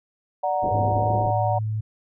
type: chord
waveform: sine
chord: D augmented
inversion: none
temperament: equal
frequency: 587.3 / 740 / 932.3 Hz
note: D5 / F#5 / A#5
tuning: 0 / 0 / 0 cents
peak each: -26 / -23 / -28 dBFS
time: 0.43-1.59 s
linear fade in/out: 10 ms
type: low-pass noise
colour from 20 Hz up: white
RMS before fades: -31 dBFS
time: 0.62-1.31 s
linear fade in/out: 10 ms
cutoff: 580 Hz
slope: 48 dB/octave
type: tone with pitch glide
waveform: sine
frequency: 103.8 to 108.27 Hz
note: G#2 to A2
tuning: 0 to -27 cents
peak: -23 dBFS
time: 0.71-1.81 s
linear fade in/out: 10 ms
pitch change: +73 cents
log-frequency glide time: 0.92-1.1 s
effects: none